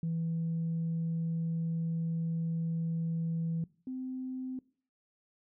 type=tone pair in turn; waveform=sine; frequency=164.81 / 258.2 Hz; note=E3 / C4; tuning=0 / -23 cents; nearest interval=minor sixth; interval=777 cents; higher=second; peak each=-29 / -35 dBFS; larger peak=first; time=0.03-3.64 / 3.87-4.59 s; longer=first; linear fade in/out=2 ms; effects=noise-tail reverb RT60 0.5 s tail -22 dB re dry + tanh soft clip ceiling -27 dBFS